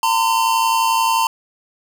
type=tone pair together; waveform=square; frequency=909.6 / 1021 Hz; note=A#5 / C6; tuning=-43 / -43 cents; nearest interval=major second; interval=200 cents; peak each=-17 / -19 dBFS; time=0.03-1.27 s; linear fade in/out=2 ms; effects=none